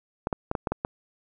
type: clicks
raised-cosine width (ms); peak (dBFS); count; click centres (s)
1; -12; 7; 0.271 / 0.328 / 0.514 / 0.552 / 0.672 / 0.72 / 0.849
effects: none